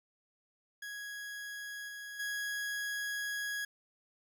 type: tone with level steps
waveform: 40% pulse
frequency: 1661.2 Hz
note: G#6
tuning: in tune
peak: -40 / -42 / -34 dBFS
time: 0.82-3.65 s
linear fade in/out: 5 ms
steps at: 1.88 / 2.19 s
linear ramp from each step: 10 ms
effects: none